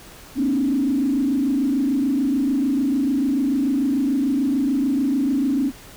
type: tone with frequency modulation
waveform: sine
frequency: 271.9 Hz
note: C#4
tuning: 33 cents flat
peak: -17 dBFS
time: 0.35-5.72 s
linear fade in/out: 50 ms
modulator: 26.8 Hz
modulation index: 1.1
effects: pink hiss -43 dBFS RMS until 5.96 s